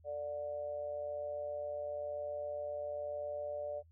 sine tone with amplitude modulation, 587.3 Hz, D5, in tune, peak -34 dBFS, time 0.04-3.83 s, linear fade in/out 50 ms, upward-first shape sine, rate 141 Hz, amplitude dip 65%, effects noise-tail reverb RT60 0.1 s tail -25 dB re dry + added 82 Hz sine -60 dBFS peak until 3.91 s

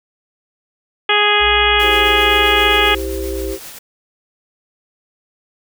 harmonic tone, 415.3 Hz, G#4, in tune, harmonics 1 / 2 / 3 / 4 / 5 / 6 / 7 / 8, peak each -19 / -19 / -19 / -19 / -19 / -19 / -19 / -19 dBFS, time 1.09-2.95 s, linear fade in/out 5 ms
sine tone with vibrato, 60.7 Hz, B1, 29 cents flat, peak -24 dBFS, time 1.39-3.56 s, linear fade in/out 50 ms, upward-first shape sine, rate 1.3 Hz, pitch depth 38 cents each way
white noise with tremolo, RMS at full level -32 dBFS, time 1.79-3.79 s, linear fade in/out 10 ms, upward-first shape triangle, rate 7.6 Hz, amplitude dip 40%
sine chord, C major, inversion first, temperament equal, 329.6 / 392 / 523.3 Hz, E4 / G4 / C5, 0 / 0 / 0 cents, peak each -27 / -23 / -28 dBFS, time 1.8-3.59 s, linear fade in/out 50 ms
effects none

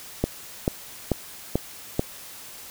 click train, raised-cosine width 2 ms, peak -7 dBFS, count 5, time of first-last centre 0.24-1.994 s, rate 2.28 Hz, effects white hiss -42 dBFS RMS until 2.7 s

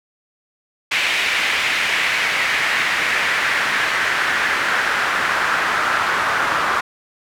pink noise with band-pass filter sweep, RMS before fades -19 dBFS, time 0.91-6.81 s, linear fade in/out 10 ms, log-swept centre 2400 to 1300 Hz, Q 2.3, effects none

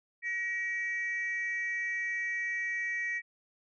sine tone pair together, 1901.5 / 2300 Hz, A#6 / D7, +34 / -37 cents, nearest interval minor third, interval 329 cents, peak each -31 / -35 dBFS, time 0.22-3.22 s, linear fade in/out 50 ms, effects tanh soft clip ceiling -26 dBFS

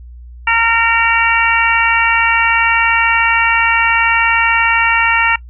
harmonic tone, 459.3 Hz, A#4, 26 cents flat, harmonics 2 / 3 / 4 / 5 / 6, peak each -16 / -16 / -16 / -16 / -16 dBFS, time 0.47-5.36 s, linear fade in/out 5 ms, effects noise-tail reverb RT60 0.1 s tail -22 dB re dry + added 60 Hz sine -31 dBFS peak until 5.49 s

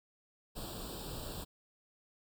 pink noise with comb filter, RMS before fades -43 dBFS, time 0.55-1.45 s, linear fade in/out 20 ms, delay 0.24 ms, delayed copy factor +0.95, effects none

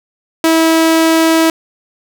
sawtooth tone, 324.7 Hz, E4, 26 cents flat, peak -4 dBFS, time 0.44-1.5 s, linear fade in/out 2 ms, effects none

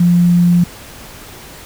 sine tone with quantisation, 174.61 Hz, F3, in tune, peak -7 dBFS, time 0-0.64 s, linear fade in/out 5 ms, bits 6, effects pink hiss -35 dBFS RMS until 1.65 s

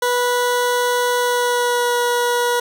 20% pulse tone with pitch glide, 490.1 to 483.4 Hz, B4 to B4, -13 to -37 cents, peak -11 dBFS, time 0.02-2.6 s, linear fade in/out 5 ms, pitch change -24 cents, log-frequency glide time 1.18-1.98 s, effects none

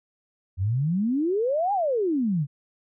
sine exponential two-way sweep, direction up then down, 87.1 to 834 to 133 Hz, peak -21 dBFS, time 0.57-2.47 s, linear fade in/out 50 ms, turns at 1.73 s, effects none

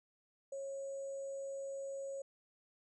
sine tone with sample-and-hold, 548 Hz, C#5, 20 cents flat, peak -40 dBFS, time 0.52-2.22 s, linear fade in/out 5 ms, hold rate 7350 Hz, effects resampled to 24000 Hz

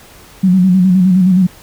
sine tone with vibrato, 184.7 Hz, F#3, 3 cents flat, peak -6 dBFS, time 0.43-1.47 s, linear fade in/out 10 ms, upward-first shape square, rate 9.6 Hz, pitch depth 51 cents each way, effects pink hiss -40 dBFS RMS until 1.62 s

